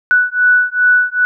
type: beating tone pair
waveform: sine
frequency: 1480 / 1482.5 Hz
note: F#6 / F#6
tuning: 0 / +3 cents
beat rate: 2.5 Hz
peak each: -12 dBFS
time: 0.11-1.25 s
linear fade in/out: 0 ms
effects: none